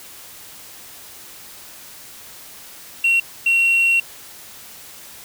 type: tone bursts at uneven times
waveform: sine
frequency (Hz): 2734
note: F7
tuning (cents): -37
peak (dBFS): -11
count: 2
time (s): 3.04-3.2 / 3.46-4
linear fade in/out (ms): 5
effects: tanh soft clip ceiling -11 dBFS + white hiss -40 dBFS RMS until 5.24 s